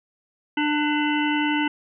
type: harmonic tone with a mistuned harmonic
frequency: 298.1 Hz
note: D4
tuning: 26 cents sharp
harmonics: 1 / 3 / 5 / 7 / 9 / 10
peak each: -22 / -27 / -29 / -30 / -32 / -32 dBFS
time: 0.57-1.68 s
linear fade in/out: 5 ms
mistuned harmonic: 7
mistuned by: -39 cents
effects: none